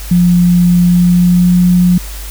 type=tone with pitch glide; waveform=sine; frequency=176.2 to 178.66 Hz; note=F3 to F3; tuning=+16 to +40 cents; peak=-5 dBFS; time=0.11-1.98 s; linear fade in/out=5 ms; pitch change=+24 cents; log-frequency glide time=0.87-1.64 s; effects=added 50 Hz sine -23 dBFS peak until 2.3 s + white hiss -30 dBFS RMS until 2.3 s